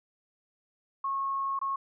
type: tone with dropouts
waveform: sine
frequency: 1092 Hz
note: C#6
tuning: 26 cents flat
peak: -28 dBFS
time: 1.04-1.76 s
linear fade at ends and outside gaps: 5 ms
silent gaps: 1.591-1.614 s
effects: none